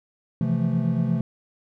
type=chord; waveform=triangle; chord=F major seventh; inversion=second; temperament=equal with one note detuned; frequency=130.81 / 164.81 / 173.21 / 220 Hz; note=C3 / E3 / F3 / A3; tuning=0 / 0 / -14 / 0 cents; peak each=-24 dBFS; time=0.41-1.21 s; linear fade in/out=2 ms; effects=none